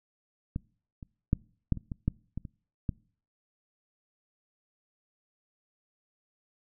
clicks, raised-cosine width 5 ms, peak -19 / -30 / -11 / -12 / -26 / -23 / -13 / -22 / -28 / -16 dBFS, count 10, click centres 0.561 / 1.028 / 1.331 / 1.723 / 1.773 / 1.918 / 2.08 / 2.376 / 2.452 / 2.892 s, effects noise-tail reverb RT60 0.5 s tail -25 dB re dry

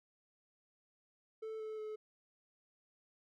triangle tone with pitch steps, 440 / 434.9 / 430 Hz, A4 / A4 / A4, 0 / -20 / -40 cents, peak -39 dBFS, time 1.42-1.96 s, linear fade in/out 10 ms, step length 180 ms, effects none

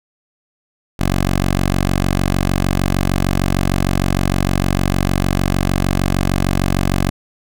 10% pulse tone, 46.56 Hz, F#1, 12 cents sharp, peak -6 dBFS, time 0.99-7.1 s, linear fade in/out 10 ms, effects none

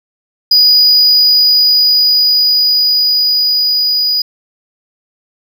triangle tone with level ramp, 4925 Hz, D#8, 19 cents flat, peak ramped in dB -3 to -9 dBFS, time 0.51-4.22 s, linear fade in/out 5 ms, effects none

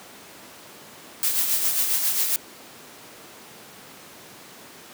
blue noise with tremolo, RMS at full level -21 dBFS, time 1.23-2.36 s, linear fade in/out 0 ms, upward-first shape sine, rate 7.4 Hz, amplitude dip 45%, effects pink hiss -44 dBFS RMS until 4.93 s + high-pass 200 Hz 12 dB/octave

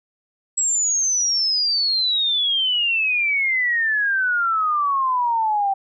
sine exponential sweep, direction down, 7780 to 773 Hz, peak -17 dBFS, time 0.57-5.74 s, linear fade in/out 10 ms, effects none

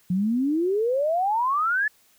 sine exponential sweep, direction up, 174.61 to 1760 Hz, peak -20 dBFS, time 0.1-1.88 s, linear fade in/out 5 ms, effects white hiss -60 dBFS RMS until 2.18 s

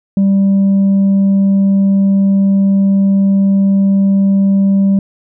sine tone with tanh clipping, 196 Hz, G3, in tune, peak -8 dBFS, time 0.17-4.99 s, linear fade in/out 2 ms, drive 2 dB, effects none

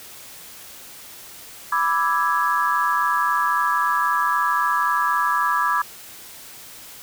sine chord, E dominant seventh, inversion second, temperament equal, 987.8 / 1174.7 / 1318.5 / 1661.2 Hz, B5 / D6 / E6 / G#6, 0 / 0 / 0 / 0 cents, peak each -23 / -21 / -26 / -24 dBFS, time 1.72-5.82 s, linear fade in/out 5 ms, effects white hiss -41 dBFS RMS until 7.02 s

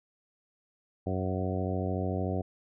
harmonic tone with a mistuned harmonic, 93.5 Hz, F#2, 19 cents sharp, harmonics 1 / 2 / 3 / 4 / 5 / 6 / 7 / 8, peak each -32 / -35 / -37 / -38 / -39 / -40 / -40 / -41 dBFS, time 1.06-2.42 s, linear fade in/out 10 ms, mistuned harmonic 8, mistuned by -23 cents, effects none

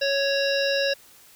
harmonic tone with a mistuned harmonic, 554.4 Hz, C#5, in tune, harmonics 1 / 3 / 5 / 7 / 9 / 10, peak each -23 / -28 / -30 / -31 / -33 / -33 dBFS, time 0.01-0.94 s, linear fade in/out 10 ms, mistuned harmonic 10, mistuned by -18 cents, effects white hiss -52 dBFS RMS until 1.35 s

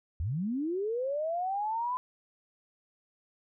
sine linear sweep, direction up, 69.3 to 1019 Hz, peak -29 dBFS, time 0.2-1.97 s, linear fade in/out 0 ms, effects none

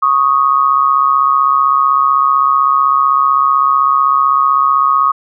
sine tone pair together, 1108.7 / 1244.5 Hz, C#6 / D#6, 0 / 0 cents, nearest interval major second, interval 200 cents, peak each -11 dBFS, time 0.02-5.12 s, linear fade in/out 10 ms, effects none

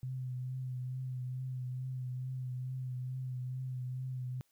sine tone with vibrato, 127.9 Hz, C3, 39 cents flat, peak -36 dBFS, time 0.03-4.41 s, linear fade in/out 0 ms, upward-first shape triangle, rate 2.3 Hz, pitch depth 33 cents each way, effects white hiss -75 dBFS RMS until 4.51 s

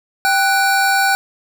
square tone pair together, 785 / 1483.5 Hz, G5 / F#6, +2 / +4 cents, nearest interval major seventh, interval 1102 cents, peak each -16 dBFS, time 0.25-1.15 s, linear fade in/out 0 ms, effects none

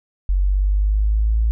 sine linear sweep, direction up, 46.25 to 55.9 Hz, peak -14 dBFS, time 0.29-1.51 s, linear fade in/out 0 ms, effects none

